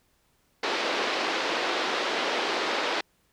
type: band-pass noise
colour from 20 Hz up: pink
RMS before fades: -28 dBFS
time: 0.63-3.01 s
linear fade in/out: 5 ms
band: 330 to 4600 Hz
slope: 24 dB/octave
effects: pink hiss -68 dBFS RMS until 3.32 s